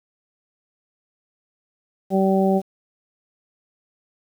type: harmonic tone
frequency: 192.2 Hz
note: G3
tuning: 34 cents flat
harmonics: 1 / 2 / 3 / 4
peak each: -18 / -21 / -23 / -24 dBFS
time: 2.1-2.62 s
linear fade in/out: 50 ms
effects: 8-bit